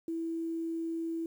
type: tone with quantisation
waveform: sine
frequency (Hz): 329.6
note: E4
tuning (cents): 0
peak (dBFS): -32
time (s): 0.08-1.26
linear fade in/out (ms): 2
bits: 10
effects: none